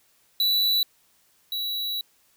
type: tone pair in turn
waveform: square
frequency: 3951 / 3919 Hz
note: B7 / B7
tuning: 0 / -14 cents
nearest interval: unison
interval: 14 cents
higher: first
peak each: -20 / -27 dBFS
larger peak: first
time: 0.4-0.83 / 1.52-2.01 s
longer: second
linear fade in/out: 2 ms
effects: white hiss -63 dBFS RMS until 2.36 s